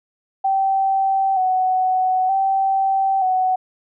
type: tone with vibrato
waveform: sine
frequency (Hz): 760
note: F#5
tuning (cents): +46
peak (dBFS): -15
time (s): 0.44-3.56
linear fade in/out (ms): 10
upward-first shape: square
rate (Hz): 0.54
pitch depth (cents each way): 34
effects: none